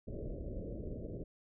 pink low-pass noise, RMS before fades -42 dBFS, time 0.07-1.24 s, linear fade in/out 10 ms, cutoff 620 Hz, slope 96 dB/octave, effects none

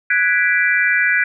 sine chord, G# half-diminished seventh, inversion third, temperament equal, 1480 / 1661.2 / 1975.5 / 2349 Hz, F#6 / G#6 / B6 / D7, 0 / 0 / 0 / 0 cents, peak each -18 / -18 / -18 / -20 dBFS, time 0.1-1.24 s, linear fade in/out 5 ms, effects none

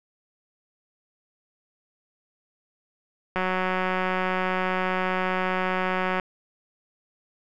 click train, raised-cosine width 0.5 ms, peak -11 dBFS, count 526, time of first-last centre 3.36-6.198 s, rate 185 Hz, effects none

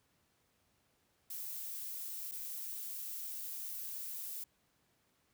violet noise with dropouts, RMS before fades -43 dBFS, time 1.3-4.44 s, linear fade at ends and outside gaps 5 ms, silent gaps 2.314-2.319 s, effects pink hiss -75 dBFS RMS until 5.33 s + high-pass 60 Hz 12 dB/octave

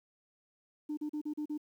sine tone bursts, 300.3 Hz, D4, 39 cents sharp, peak -32 dBFS, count 6, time 0.89-1.578 s, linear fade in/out 10 ms, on 83 ms, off 38 ms, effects tanh soft clip ceiling -31 dBFS + 11-bit

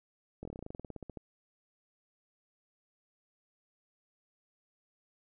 slowing click train, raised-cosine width 2 ms, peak -29 dBFS, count 18, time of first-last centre 0.43-1.173 s, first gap 22 ms, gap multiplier 1.08, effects none

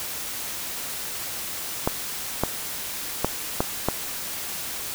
clicks, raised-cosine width 1 ms, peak -6 dBFS, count 5, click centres 1.875 / 2.436 / 3.246 / 3.605 / 3.886 s, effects white hiss -32 dBFS RMS until 4.94 s

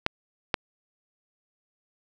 clicks, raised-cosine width 0.3 ms, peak -6 dBFS, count 2, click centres 0.064 / 0.542 s, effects none

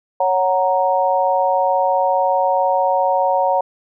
sine chord, F# major, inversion second, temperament equal, 554.4 / 740 / 932.3 Hz, C#5 / F#5 / A#5, 0 / 0 / 0 cents, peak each -18 dBFS, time 0.2-3.61 s, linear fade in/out 5 ms, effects none

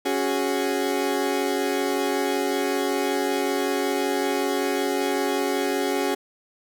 30% pulse chord, C# suspended fourth, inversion none, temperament equal, 277.2 / 370 / 415.3 Hz, C#4 / F#4 / G#4, 0 / 0 / 0 cents, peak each -24 dBFS, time 0.05-6.15 s, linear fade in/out 10 ms, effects none

